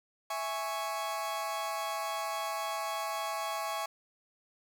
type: chord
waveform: 40% pulse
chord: C# minor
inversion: first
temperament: equal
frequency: 659.3 / 830.6 / 1108.7 Hz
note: E5 / G#5 / C#6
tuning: 0 / 0 / 0 cents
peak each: -38 / -37 / -36 dBFS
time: 0.3-3.86 s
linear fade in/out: 5 ms
effects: none